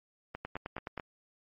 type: two click trains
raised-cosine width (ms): 0.5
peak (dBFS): -23 / -22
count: 4 / 6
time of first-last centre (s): 0.35-0.998 / 0.45-0.977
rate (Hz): 4.63 / 9.49
effects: MP3 32 kbps